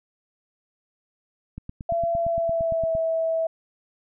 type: click train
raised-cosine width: 5 ms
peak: -22 dBFS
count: 13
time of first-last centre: 1.58-2.951 s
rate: 8.75 Hz
type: tone with pitch glide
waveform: sine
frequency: 676 to 652.2 Hz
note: E5 to E5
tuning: +43 to -19 cents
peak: -21 dBFS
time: 1.89-3.47 s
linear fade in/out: 5 ms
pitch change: -62 cents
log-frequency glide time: 2.2-2.93 s
effects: none